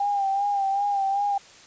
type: tone with vibrato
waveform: sine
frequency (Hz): 797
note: G5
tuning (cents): +28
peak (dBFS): -21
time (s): 0-1.38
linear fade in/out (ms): 5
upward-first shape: sine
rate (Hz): 2.6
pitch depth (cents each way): 44
effects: white hiss -49 dBFS RMS until 1.66 s + resampled to 16000 Hz